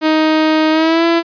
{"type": "tone with pitch glide", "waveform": "sawtooth", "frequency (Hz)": [312.9, 335.4], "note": ["D#4", "E4"], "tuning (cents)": [10, 30], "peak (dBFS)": -6, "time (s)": [0.01, 1.23], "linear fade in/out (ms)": 50, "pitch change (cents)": 120, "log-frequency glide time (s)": [0.71, 1.05], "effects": ["resampled to 11025 Hz"]}